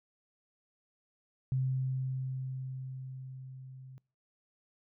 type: tone with level ramp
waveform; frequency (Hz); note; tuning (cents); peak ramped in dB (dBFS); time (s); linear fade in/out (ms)
sine; 130.81; C3; 0; -27 to -47; 1.52-3.98; 0
effects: noise-tail reverb RT60 0.4 s tail -26 dB re dry